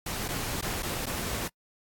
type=noise with dropouts; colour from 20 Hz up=pink; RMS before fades=-33 dBFS; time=0.06-1.48 s; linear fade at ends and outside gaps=5 ms; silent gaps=0.279-0.286 / 0.613-0.624 / 0.825-0.829 / 1.058-1.066 s; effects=noise-tail reverb RT60 0.1 s tail -26 dB re dry + AAC 64 kbps